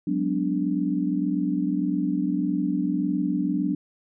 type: tone cluster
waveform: sine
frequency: 183.6 / 203.4 / 250.4 / 292.1 Hz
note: F#3 / G#3 / B3 / D4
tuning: -13 / -36 / +24 / -9 cents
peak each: -27 / -31 / -29 / -25 dBFS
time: 0.07-3.75 s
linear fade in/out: 5 ms
effects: none